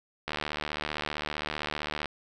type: click train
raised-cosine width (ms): 0.3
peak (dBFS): -15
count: 135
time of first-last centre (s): 0.28-2.057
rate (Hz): 75.4
effects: none